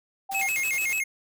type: tone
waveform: sine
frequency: 778 Hz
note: G5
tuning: 13 cents flat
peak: -30 dBFS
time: 0.29-0.47 s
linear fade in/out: 10 ms
type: noise with tremolo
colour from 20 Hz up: white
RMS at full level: -37 dBFS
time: 0.31-0.99 s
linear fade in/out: 10 ms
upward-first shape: square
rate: 12 Hz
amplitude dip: 50%
type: tone with vibrato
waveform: square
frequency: 2349 Hz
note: D7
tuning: in tune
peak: -25 dBFS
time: 0.34-1.04 s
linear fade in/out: 10 ms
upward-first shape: square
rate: 6.8 Hz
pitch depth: 160 cents each way
effects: none